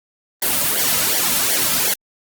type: noise with flanger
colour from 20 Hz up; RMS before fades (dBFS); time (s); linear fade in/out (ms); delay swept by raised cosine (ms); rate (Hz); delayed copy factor
white; -18; 0.42-1.94; 5; 0.77 to 2.77; 2.7; -0.85
effects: Opus 24 kbps